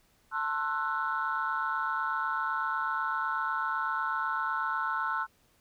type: chord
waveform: sine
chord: F# half-diminished seventh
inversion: first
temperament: just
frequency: 888 / 1065.6 / 1332 / 1480 Hz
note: A5 / C6 / E6 / F#6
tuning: +16 / +31 / +18 / 0 cents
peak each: -35 / -34 / -32 / -33 dBFS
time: 0.31-5.27 s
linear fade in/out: 50 ms
effects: tanh soft clip ceiling -20 dBFS + pink hiss -67 dBFS RMS until 5.6 s